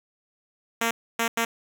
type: tone bursts at uneven times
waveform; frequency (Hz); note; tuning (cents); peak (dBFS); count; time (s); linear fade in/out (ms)
5% pulse; 230; A#3; -23; -11; 3; 0.81-0.91 / 1.19-1.28 / 1.37-1.45; 5
effects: none